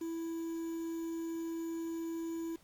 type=tone with quantisation; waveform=triangle; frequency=330.2 Hz; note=E4; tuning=3 cents sharp; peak=-34 dBFS; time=0.01-2.56 s; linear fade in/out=5 ms; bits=9; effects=pink hiss -66 dBFS RMS until 2.63 s + AAC 64 kbps